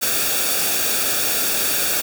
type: noise with comb filter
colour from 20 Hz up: white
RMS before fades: -20 dBFS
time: 0.01-2.02 s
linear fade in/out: 20 ms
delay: 0.98 ms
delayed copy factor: -0.6
effects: none